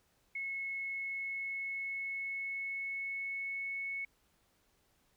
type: tone with pitch glide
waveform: sine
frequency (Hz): 2187 to 2206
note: C#7 to C#7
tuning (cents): -24 to -9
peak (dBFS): -36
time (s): 0.35-4.05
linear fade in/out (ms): 5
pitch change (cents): +15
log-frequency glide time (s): 0.9-3.83
effects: pink hiss -73 dBFS RMS until 5.16 s